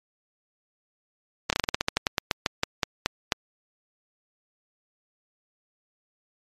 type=slowing click train; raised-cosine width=0.2 ms; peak=-4 dBFS; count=18; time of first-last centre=1.5-3.322 s; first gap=28 ms; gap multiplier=1.15; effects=MP3 64 kbps